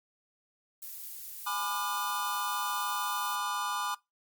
violet noise, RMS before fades -42 dBFS, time 0.82-3.36 s, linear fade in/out 5 ms
square chord, G# diminished seventh, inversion none, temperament just, 830.6 / 996.7 / 1196.1 / 1435.3 Hz, G#5 / B5 / D6 / F6, 0 / +16 / +31 / +47 cents, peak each -40 / -37 / -35 / -40 dBFS, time 1.46-3.95 s, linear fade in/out 10 ms
effects noise-tail reverb RT60 0.2 s tail -22 dB re dry + Opus 48 kbps

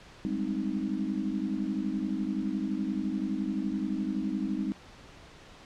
sine chord, Ab major seventh, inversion third, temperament equal, 196 / 207.7 / 261.6 / 311.1 Hz, G3 / Ab3 / C4 / Eb4, 0 / 0 / 0 / 0 cents, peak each -34 dBFS, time 0.25-4.72 s, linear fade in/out 0 ms, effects pink hiss -51 dBFS RMS until 5.65 s + low-pass 5000 Hz 12 dB/octave

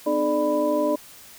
sine tone cluster, 252.2 / 303.9 / 427.6 / 593 / 992 Hz, B3 / D#4 / A4 / D5 / B5, +36 / -41 / -49 / +17 / +7 cents, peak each -31 / -24 / -31 / -22 / -29 dBFS, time 0.06-0.96 s, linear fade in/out 10 ms, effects white hiss -46 dBFS RMS until 1.38 s

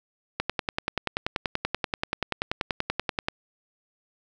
click train, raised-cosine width 0.3 ms, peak -9 dBFS, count 31, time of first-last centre 0.4-3.285 s, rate 10.4 Hz, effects none

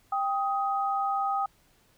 sine tone pair together, 790 / 1254 Hz, G5 / D#6, +13 / +13 cents, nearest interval minor sixth, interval 800 cents, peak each -27 / -29 dBFS, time 0.12-1.46 s, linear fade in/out 5 ms, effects pink hiss -64 dBFS RMS until 1.97 s

